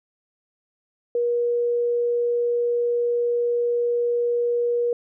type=tone; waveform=sine; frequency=478.1 Hz; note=A#4; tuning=44 cents sharp; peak=-19 dBFS; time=1.15-4.93 s; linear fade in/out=2 ms; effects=none